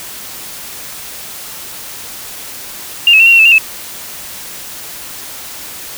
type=tone with pitch steps; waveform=sine; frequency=2797 / 2579 / 2707 / 2757 / 2726 / 2621 / 2773 / 2607 Hz; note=F7 / E7 / E7 / F7 / F7 / E7 / F7 / E7; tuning=+2 / -39 / +45 / -23 / -43 / -11 / -13 / -20 cents; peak=-3 dBFS; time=3.07-3.582 s; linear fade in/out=2 ms; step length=64 ms; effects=white hiss -28 dBFS RMS until 5.97 s